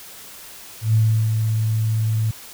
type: tone with ADSR envelope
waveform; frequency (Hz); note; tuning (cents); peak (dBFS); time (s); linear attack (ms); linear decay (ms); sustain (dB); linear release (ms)
sine; 110.3; A2; +5; -12; 0.81-2.31; 130; 350; -5; 4
effects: white hiss -40 dBFS RMS until 2.53 s